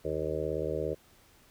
harmonic tone, 77.5 Hz, D#2, 6 cents flat, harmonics 1 / 2 / 4 / 5 / 6 / 7 / 8, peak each -40 / -40 / -40 / -36 / -35 / -36 / -40 dBFS, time 0.04-0.95 s, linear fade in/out 20 ms, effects pink hiss -61 dBFS RMS until 1.5 s

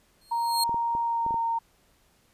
sawtooth tone with exponential growth, 4249 Hz, C8, 26 cents sharp, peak -19 dBFS, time 0.21-0.64 s, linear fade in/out 5 ms, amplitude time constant 93 ms
sine tone with pitch glide, 932.3 to 920 Hz, A#5 to A#5, 0 to -23 cents, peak -24 dBFS, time 0.31-1.59 s, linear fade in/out 10 ms, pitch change -23 cents, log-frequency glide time 1.04-1.33 s
clicks, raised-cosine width 2 ms, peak -25 dBFS, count 6, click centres 0.694 / 0.744 / 0.951 / 1.264 / 1.308 / 1.343 s
effects pink hiss -64 dBFS RMS until 2.33 s + resampled to 32000 Hz

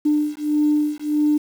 sine beating tone pair, 298.2 / 299.8 Hz, D4 / D4, +27 / +36 cents, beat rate 1.6 Hz, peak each -19 dBFS, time 0.05-1.38 s, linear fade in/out 10 ms, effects tanh soft clip ceiling -9 dBFS + 7-bit

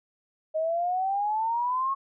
sine exponential sweep, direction up, 622.3 to 1100 Hz, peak -24 dBFS, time 0.54-1.95 s, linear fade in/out 20 ms, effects none

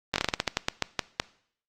slowing click train, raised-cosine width 0.2 ms, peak -6 dBFS, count 14, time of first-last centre 0.14-1.199 s, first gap 19 ms, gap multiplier 1.22, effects noise-tail reverb RT60 0.6 s tail -20 dB re dry + Opus 32 kbps

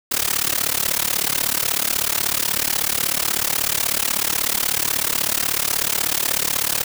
white noise with amplitude modulation, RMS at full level -17 dBFS, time 0.11-6.84 s, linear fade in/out 10 ms, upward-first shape sine, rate 36.3 Hz, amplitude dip 95%, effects none

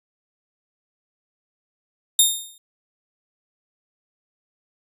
10% pulse tone with exponential decay, 3674 Hz, A#7, 26 cents flat, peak -3 dBFS, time 2.19-2.58 s, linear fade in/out 2 ms, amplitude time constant 83 ms, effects resampled to 32000 Hz

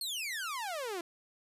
sawtooth exponential sweep, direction down, 4424 to 329.6 Hz, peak -32 dBFS, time 0.01-1.01 s, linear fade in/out 2 ms, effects resampled to 32000 Hz

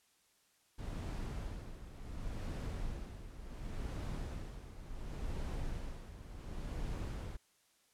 brown noise with tremolo, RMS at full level -39 dBFS, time 0.78-7.37 s, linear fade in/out 10 ms, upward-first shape sine, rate 0.69 Hz, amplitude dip 70%, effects white hiss -72 dBFS RMS until 7.93 s + low-pass 11000 Hz 12 dB/octave

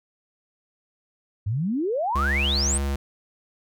sine exponential sweep, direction up, 94.5 to 8970 Hz, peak -22 dBFS, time 1.46-2.78 s, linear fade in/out 10 ms
square tone, 69.5 Hz, C#2, 5 cents sharp, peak -24 dBFS, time 2.15-2.96 s, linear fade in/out 5 ms
effects none

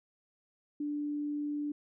sine tone, 293.7 Hz, D4, in tune, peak -32 dBFS, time 0.8-1.72 s, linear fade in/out 5 ms, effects none

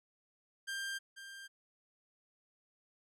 sawtooth tone with echo, 1589 Hz, G6, 23 cents sharp, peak -34 dBFS, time 0.67-0.99 s, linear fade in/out 20 ms, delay 490 ms, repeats 1, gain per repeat -10 dB, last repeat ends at 1.48 s, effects low-pass 11000 Hz 12 dB/octave

